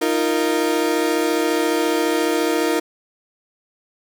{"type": "chord", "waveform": "35% pulse", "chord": "Eb suspended second", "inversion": "none", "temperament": "equal with one note detuned", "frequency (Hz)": [311.1, 345.6, 466.2], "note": ["Eb4", "F4", "Bb4"], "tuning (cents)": [0, -18, 0], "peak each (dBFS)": -20, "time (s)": [0.01, 2.8], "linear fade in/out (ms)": 10, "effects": []}